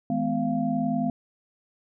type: tone cluster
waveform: sine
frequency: 161.7 / 212.6 / 251.9 / 691 Hz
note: E3 / G#3 / B3 / F5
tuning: -33 / +41 / +34 / -19 cents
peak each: -32 / -28 / -26 / -30 dBFS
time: 0.1-1.1 s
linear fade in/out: 2 ms
effects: none